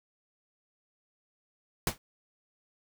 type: noise with exponential decay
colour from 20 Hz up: pink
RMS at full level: -24 dBFS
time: 1.87-1.98 s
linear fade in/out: 2 ms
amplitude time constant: 22 ms
effects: none